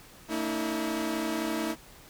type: tone cluster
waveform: sawtooth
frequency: 226.7 / 290.7 / 322.3 Hz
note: A#3 / D4 / E4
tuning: -48 / -18 / -39 cents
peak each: -30 / -33 / -27 dBFS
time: 0.28-1.76 s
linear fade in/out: 50 ms
effects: pink hiss -52 dBFS RMS until 2.09 s